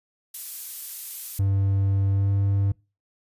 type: noise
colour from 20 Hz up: violet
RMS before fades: -32 dBFS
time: 0.34-1.39 s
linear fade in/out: 5 ms
type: tone with pitch glide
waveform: triangle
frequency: 98 to 99.14 Hz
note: G2 to G2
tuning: 0 to +20 cents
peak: -17 dBFS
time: 1.39-2.72 s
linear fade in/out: 5 ms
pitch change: +20 cents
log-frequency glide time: 2.12-2.3 s
effects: noise-tail reverb RT60 0.3 s tail -25 dB re dry + resampled to 32000 Hz